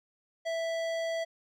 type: tone with hard clipping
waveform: sine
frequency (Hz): 659.3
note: E5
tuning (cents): 0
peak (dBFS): -32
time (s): 0.45-1.25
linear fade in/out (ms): 20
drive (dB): 15
effects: none